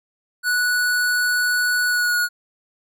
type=tone with pitch glide; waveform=square; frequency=1474 to 1449.5 Hz; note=F#6 to F#6; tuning=-7 to -36 cents; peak=-18 dBFS; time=0.43-2.29 s; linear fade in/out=50 ms; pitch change=-29 cents; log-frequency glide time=1.87-2.17 s; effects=none